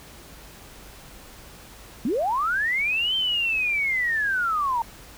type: linear two-way sweep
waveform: sine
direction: up then down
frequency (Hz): 198.5 to 3136 to 897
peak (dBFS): -21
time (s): 2.05-4.82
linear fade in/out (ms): 2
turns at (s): 3.15
effects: added 50 Hz sine -51 dBFS peak until 5.17 s + pink hiss -46 dBFS RMS until 5.17 s